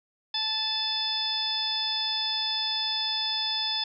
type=harmonic tone with a mistuned harmonic; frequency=876 Hz; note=A5; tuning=8 cents flat; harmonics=1 / 2 / 3 / 4 / 5 / 6; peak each=-37 / -41 / -41 / -29 / -37 / -30 dBFS; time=0.34-3.84 s; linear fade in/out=5 ms; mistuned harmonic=6; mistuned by=-58 cents; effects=none